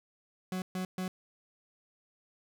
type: tone bursts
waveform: 40% pulse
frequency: 185 Hz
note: F#3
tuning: in tune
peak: -32 dBFS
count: 3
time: 0.52-1.08 s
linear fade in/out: 2 ms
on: 100 ms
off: 130 ms
effects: none

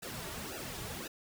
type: noise with flanger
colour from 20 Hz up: pink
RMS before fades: -42 dBFS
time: 0.02-1.08 s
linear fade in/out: 10 ms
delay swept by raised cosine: 0.91 to 4.01 ms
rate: 1.9 Hz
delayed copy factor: -0.9
effects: none

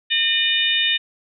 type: harmonic tone with a mistuned harmonic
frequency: 608 Hz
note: D#5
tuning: 40 cents flat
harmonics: 3 / 4 / 5 / 6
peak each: -24 / -24 / -21 / -20 dBFS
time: 0.1-0.98 s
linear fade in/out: 20 ms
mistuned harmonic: 5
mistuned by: -46 cents
effects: none

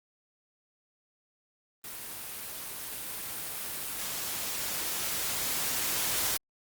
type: noise with level ramp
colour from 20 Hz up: white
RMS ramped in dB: -41 to -29 dBFS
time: 1.84-6.37 s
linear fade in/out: 2 ms
effects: Opus 32 kbps

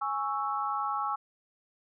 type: chord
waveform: sine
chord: C# minor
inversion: second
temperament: equal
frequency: 830.6 / 1108.7 / 1318.5 Hz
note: G#5 / C#6 / E6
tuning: 0 / 0 / 0 cents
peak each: -33 dBFS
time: 0.01-1.16 s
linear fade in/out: 10 ms
effects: none

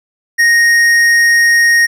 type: tone with tanh clipping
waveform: sine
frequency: 1864.7 Hz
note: A#6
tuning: in tune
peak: -8 dBFS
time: 0.38-1.87 s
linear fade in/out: 20 ms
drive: 12 dB
effects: none

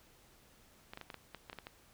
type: clicks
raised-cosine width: 0.3 ms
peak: -29 dBFS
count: 10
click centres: 0.935 / 0.974 / 1.013 / 1.102 / 1.143 / 1.347 / 1.498 / 1.53 / 1.587 / 1.669 s
effects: pink hiss -64 dBFS RMS until 1.93 s

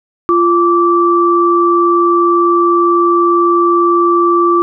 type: tone pair together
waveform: sine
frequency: 346.1 / 1164.1 Hz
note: F4 / D6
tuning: -16 / -16 cents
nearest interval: octave + major sixth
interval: 2100 cents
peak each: -10 dBFS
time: 0.29-4.62 s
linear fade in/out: 0 ms
effects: none

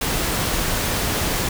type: noise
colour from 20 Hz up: pink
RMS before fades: -22 dBFS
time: 0.01-1.49 s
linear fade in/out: 5 ms
effects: none

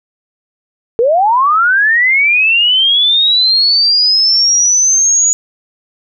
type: linear sweep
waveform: sine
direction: up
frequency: 440 to 6850 Hz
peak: -7 dBFS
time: 0.99-5.33 s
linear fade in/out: 0 ms
effects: none

